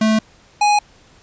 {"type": "tone pair in turn", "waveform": "square", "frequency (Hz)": [218.3, 830.4], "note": ["A3", "G#5"], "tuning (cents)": [-13, 0], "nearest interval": "octave + major seventh", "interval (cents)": 2313, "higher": "second", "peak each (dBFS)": [-13, -12], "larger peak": "second", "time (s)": [[0.01, 0.19], [0.61, 0.79]], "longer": "neither", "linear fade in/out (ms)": 5, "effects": ["pink hiss -50 dBFS RMS until 1.22 s", "resampled to 16000 Hz"]}